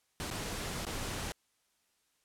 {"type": "noise with dropouts", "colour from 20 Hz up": "pink", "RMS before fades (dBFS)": -38, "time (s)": [0.2, 1.32], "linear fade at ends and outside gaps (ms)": 0, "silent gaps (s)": [[0.303, 0.311], [0.851, 0.867]], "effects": ["white hiss -75 dBFS RMS until 2.24 s", "low-pass 11000 Hz 12 dB/octave"]}